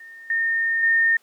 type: tone with level steps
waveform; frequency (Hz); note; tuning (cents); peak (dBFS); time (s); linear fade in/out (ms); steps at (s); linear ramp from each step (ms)
sine; 1826; A#6; -36; -39 / -19 / -15; 0-1.17; 5; 0.3 / 0.83; 2
effects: pink hiss -60 dBFS RMS until 1.22 s + high-pass 400 Hz 12 dB/octave